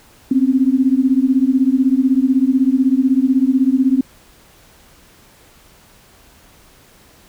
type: beating tone pair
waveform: sine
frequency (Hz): 255.1 / 271.1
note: C4 / C#4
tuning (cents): -44 / -38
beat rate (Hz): 16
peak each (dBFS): -14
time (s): 0.31-4.01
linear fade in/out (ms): 5
effects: pink hiss -48 dBFS RMS until 7.28 s